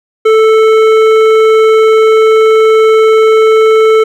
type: tone with hard clipping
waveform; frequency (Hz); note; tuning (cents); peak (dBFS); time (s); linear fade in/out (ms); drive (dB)
triangle; 439.6; A4; -2; -5; 0.25-4.04; 10; 15
effects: none